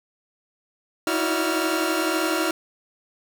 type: tone cluster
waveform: sawtooth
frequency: 311.5 / 323.4 / 365.3 / 573 / 1385 Hz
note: D#4 / E4 / F#4 / D5 / F6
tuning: +2 / -33 / -22 / -43 / -15 cents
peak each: -29 / -21 / -24 / -27 / -24 dBFS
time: 1.07-2.51 s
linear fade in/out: 2 ms
effects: none